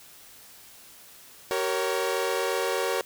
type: chord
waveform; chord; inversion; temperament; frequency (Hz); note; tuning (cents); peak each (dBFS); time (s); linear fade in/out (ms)
sawtooth; G diminished; none; equal with one note detuned; 382.8 / 466.2 / 554.4; G4 / Bb4 / Db5; -41 / 0 / 0; -26 / -25 / -26; 1.51-3.01; 0
effects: white hiss -50 dBFS RMS until 3.05 s